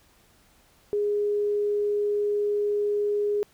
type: tone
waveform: sine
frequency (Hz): 413.1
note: G#4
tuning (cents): -9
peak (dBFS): -22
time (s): 0.93-3.43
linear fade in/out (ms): 0
effects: pink hiss -60 dBFS RMS until 3.53 s